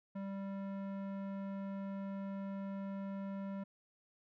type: tone with low-pass filter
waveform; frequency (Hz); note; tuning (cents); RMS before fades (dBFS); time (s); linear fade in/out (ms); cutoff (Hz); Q
square; 196; G3; 0; -42; 0.15-3.64; 10; 1300; 0.71
effects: none